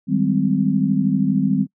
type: chord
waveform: sine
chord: Ab major seventh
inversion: second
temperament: just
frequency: 155.74 / 194.67 / 207.7 / 259.6 Hz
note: Eb3 / G3 / Ab3 / C4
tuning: +2 / -12 / 0 / -13 cents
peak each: -23 / -19 / -23 / -20 dBFS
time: 0.07-1.67 s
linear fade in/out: 50 ms
effects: noise-tail reverb RT60 0.1 s tail -25 dB re dry